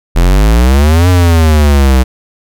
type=exponential two-way sweep; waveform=square; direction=up then down; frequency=40.69 to 91.6 to 63.1 Hz; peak=-5 dBFS; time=0.15-2.04 s; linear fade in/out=20 ms; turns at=1.09 s; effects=none